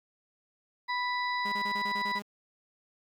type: harmonic tone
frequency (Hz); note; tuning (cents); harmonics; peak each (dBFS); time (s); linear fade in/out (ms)
988; B5; 0; 1 / 2 / 4 / 5; -31 / -33 / -40 / -45; 0.88-2.2; 20
type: tone bursts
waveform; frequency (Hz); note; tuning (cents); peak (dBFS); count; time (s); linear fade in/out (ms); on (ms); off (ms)
sawtooth; 204.5; G#3; -26; -35; 8; 1.45-2.222; 5; 72; 28
effects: 11-bit